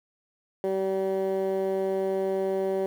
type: tone with band-pass filter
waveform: 15% pulse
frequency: 191.8 Hz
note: G3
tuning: 37 cents flat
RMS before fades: -27 dBFS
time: 0.64-2.86 s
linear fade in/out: 0 ms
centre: 440 Hz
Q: 2.2
effects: 9-bit